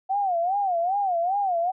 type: tone with vibrato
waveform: sine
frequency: 741 Hz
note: F#5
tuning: 2 cents sharp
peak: -21 dBFS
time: 0.09-1.72 s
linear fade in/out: 20 ms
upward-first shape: sine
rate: 2.5 Hz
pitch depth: 170 cents each way
effects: none